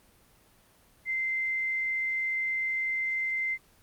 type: tone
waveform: sine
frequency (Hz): 2079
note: C7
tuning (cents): -12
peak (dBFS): -27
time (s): 1.05-3.58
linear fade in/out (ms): 50
effects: pink hiss -61 dBFS RMS until 3.82 s + Opus 24 kbps